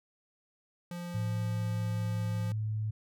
square tone, 174.4 Hz, F3, 2 cents flat, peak -38 dBFS, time 0.91-2.52 s, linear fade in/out 2 ms
sine tone with pitch glide, 110 to 107.92 Hz, A2 to A2, 0 to -33 cents, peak -30 dBFS, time 1.14-2.91 s, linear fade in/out 10 ms, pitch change -33 cents, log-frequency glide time 1.44-2.6 s
effects none

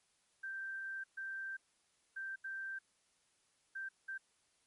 sine tone bursts at uneven times, 1568 Hz, G6, in tune, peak -40 dBFS, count 6, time 0.43-1.04 / 1.17-1.57 / 2.16-2.36 / 2.44-2.79 / 3.75-3.89 / 4.08-4.18 s, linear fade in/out 10 ms, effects white hiss -75 dBFS RMS until 4.66 s + MP3 48 kbps

